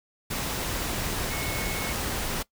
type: tone in noise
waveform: sine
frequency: 2192 Hz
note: C#7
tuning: 20 cents flat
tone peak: -36 dBFS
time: 1.3-1.93 s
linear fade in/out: 10 ms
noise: pink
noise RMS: -30 dBFS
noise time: 0.3-2.43 s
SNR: -9 dB
effects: noise-tail reverb RT60 0.1 s tail -20 dB re dry